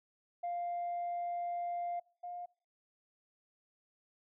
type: tone pair in turn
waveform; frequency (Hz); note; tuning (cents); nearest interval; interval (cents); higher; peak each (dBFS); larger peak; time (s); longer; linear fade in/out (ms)
sine; 698.5 / 707.4; F5 / F5; 0 / +22; unison; 22; second; -33 / -40; first; 0.43-2 / 2.23-2.46; first; 10
effects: noise-tail reverb RT60 0.5 s tail -26 dB re dry + tanh soft clip ceiling -32 dBFS